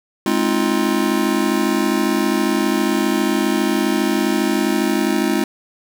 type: chord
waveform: square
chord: F minor seventh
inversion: first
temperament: just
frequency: 209.5 / 261.9 / 314.3 / 349.2 Hz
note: Ab3 / C4 / Eb4 / F4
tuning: +15 / +2 / +18 / 0 cents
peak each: -22 dBFS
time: 0.26-5.44 s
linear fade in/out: 2 ms
effects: none